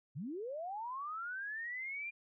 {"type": "linear sweep", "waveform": "sine", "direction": "up", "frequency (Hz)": [116.54, 2413], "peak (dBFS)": -39, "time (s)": [0.15, 2.11], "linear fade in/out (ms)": 20, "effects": []}